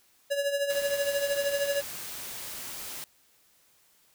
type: tone with tremolo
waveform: square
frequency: 565 Hz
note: C#5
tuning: 33 cents sharp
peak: -24 dBFS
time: 0.3-1.82 s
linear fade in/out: 20 ms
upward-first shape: triangle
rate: 13 Hz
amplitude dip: 70%
type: noise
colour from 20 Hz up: white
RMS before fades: -39 dBFS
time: 0.7-3.04 s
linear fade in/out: 0 ms
effects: white hiss -64 dBFS RMS until 4.14 s